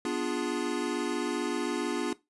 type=chord; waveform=square; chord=B diminished seventh; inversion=none; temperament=equal; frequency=246.9 / 293.7 / 349.2 / 415.3 Hz; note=B3 / D4 / F4 / Ab4; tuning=0 / 0 / 0 / 0 cents; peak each=-36 / -34 / -34 / -37 dBFS; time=0.05-2.13 s; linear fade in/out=2 ms; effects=noise-tail reverb RT60 0.2 s tail -18 dB re dry + resampled to 24000 Hz